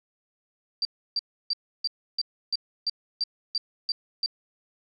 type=tone bursts; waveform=sine; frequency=4692 Hz; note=D8; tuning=2 cents flat; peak=-23 dBFS; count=11; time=0.82-4.261 s; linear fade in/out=2 ms; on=31 ms; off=310 ms; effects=none